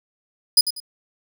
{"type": "tone with echo", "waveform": "sawtooth", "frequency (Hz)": 4978, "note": "D#8", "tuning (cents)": 0, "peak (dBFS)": -7, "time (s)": [0.57, 0.61], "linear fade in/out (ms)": 5, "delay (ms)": 96, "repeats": 2, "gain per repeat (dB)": -11, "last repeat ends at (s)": 0.802, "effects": []}